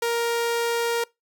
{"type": "tone", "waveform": "sawtooth", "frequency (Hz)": 468.1, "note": "A#4", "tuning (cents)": 7, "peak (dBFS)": -18, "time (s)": [0.02, 1.04], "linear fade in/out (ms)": 5, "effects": ["noise-tail reverb RT60 0.2 s tail -24 dB re dry"]}